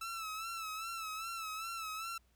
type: tone with vibrato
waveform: sawtooth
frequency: 1316 Hz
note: E6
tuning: 3 cents flat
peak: -36 dBFS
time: 0.01-2.18 s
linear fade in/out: 5 ms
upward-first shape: sine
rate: 2.5 Hz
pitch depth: 61 cents each way
effects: added 60 Hz sine -68 dBFS peak until 2.35 s + pink hiss -75 dBFS RMS until 2.35 s